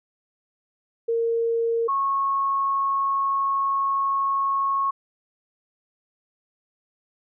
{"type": "tone pair in turn", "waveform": "sine", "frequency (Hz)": [461.2, 1096.9], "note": ["A#4", "C#6"], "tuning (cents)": [-19, -19], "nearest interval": "octave + minor third", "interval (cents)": 1500, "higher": "second", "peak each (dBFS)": -20, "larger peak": "neither", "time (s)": [[1.08, 1.88], [1.88, 4.91]], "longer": "second", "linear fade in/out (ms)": 10, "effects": []}